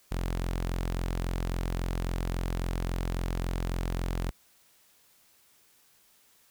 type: tone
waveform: sawtooth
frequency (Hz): 43.65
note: F1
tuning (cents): 0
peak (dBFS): -25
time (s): 0.11-4.31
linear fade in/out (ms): 10
effects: white hiss -63 dBFS RMS until 6.5 s